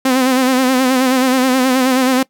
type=tone with vibrato; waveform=sawtooth; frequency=258.2 Hz; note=C4; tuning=23 cents flat; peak=-7 dBFS; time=0.05-2.23 s; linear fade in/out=5 ms; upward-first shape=sine; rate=9.4 Hz; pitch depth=55 cents each way; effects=noise-tail reverb RT60 0.1 s tail -21 dB re dry